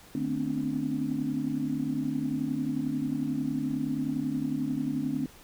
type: tone cluster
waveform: sine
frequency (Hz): 151.5 / 221.9 / 249.8 / 261.2 / 292.1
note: D#3 / A3 / B3 / C4 / D4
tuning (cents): -46 / +15 / +20 / -3 / -9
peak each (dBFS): -36 / -35 / -38 / -30 / -33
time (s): 0.15-5.26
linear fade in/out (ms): 2
effects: tanh soft clip ceiling -17 dBFS + pink hiss -53 dBFS RMS until 5.43 s